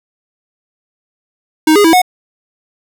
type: tone with pitch steps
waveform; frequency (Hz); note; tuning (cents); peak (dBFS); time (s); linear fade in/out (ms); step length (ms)
square; 312.7 / 411.6 / 326.6 / 731; D#4 / G#4 / E4 / F#5; +9 / -16 / -16 / -21; -6; 1.67-2.018; 5; 87
effects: none